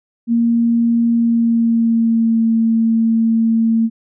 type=tone with pitch glide; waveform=sine; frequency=233.1 to 226.3 Hz; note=A#3 to A3; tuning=0 to +49 cents; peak=-11 dBFS; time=0.27-3.9 s; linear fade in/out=50 ms; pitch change=-51 cents; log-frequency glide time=1.11-2.46 s; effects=none